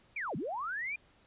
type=linear two-way sweep; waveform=sine; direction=down then up; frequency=2451 to 123.4 to 2451 Hz; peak=-34 dBFS; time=0.16-0.96 s; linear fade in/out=5 ms; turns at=0.36 s; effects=pink hiss -65 dBFS RMS until 1.26 s + resampled to 8000 Hz